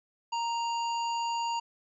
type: harmonic tone with a mistuned harmonic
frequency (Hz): 932.3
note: A#5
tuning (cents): 0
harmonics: 1 / 3 / 5 / 7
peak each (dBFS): -29 / -39 / -43 / -46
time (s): 0.32-1.6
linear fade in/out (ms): 10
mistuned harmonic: 7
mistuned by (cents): +92
effects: none